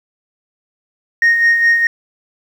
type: tone with tremolo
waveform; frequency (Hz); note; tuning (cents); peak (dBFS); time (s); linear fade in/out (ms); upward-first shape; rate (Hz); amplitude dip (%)
sine; 1858; A#6; -6; -5; 1.22-1.87; 2; sine; 4.8; 55
effects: tanh soft clip ceiling -6 dBFS + 7-bit